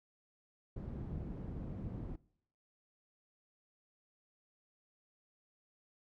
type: low-pass noise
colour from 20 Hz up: white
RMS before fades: -43 dBFS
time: 0.76-2.16 s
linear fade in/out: 5 ms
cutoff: 180 Hz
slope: 12 dB/octave
effects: noise-tail reverb RT60 0.7 s tail -23 dB re dry